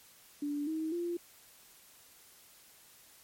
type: tone with pitch steps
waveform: sine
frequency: 290.5 / 316.8 / 345.5 Hz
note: D4 / D#4 / F4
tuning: -19 / +31 / -19 cents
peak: -32 dBFS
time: 0.42-1.17 s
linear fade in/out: 5 ms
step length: 250 ms
effects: white hiss -59 dBFS RMS until 3.23 s + MP3 64 kbps